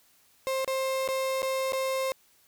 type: tone with dropouts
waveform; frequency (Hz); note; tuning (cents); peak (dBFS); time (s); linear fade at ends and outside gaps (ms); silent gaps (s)
35% pulse; 529; C5; +19; -25; 0.47-2.12; 0; 0.646-0.677 / 1.077-1.087 / 1.42-1.429 / 1.722-1.732
effects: white hiss -63 dBFS RMS until 2.47 s